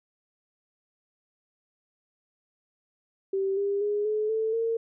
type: tone with pitch steps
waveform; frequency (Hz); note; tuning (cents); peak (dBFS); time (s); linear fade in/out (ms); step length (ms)
sine; 388 / 400.8 / 413.9 / 427.5 / 441.6 / 456.1; G4 / G4 / G#4 / A4 / A4 / A#4; -18 / +38 / -6 / -50 / +6 / -38; -24; 3.33-4.77; 5; 240
effects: none